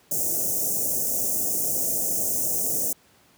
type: band-stop noise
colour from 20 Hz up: white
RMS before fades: -25 dBFS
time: 0.11-2.93 s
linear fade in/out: 5 ms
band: 700 to 6000 Hz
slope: 48 dB/octave
effects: pink hiss -58 dBFS RMS until 3.37 s + high-pass 100 Hz 12 dB/octave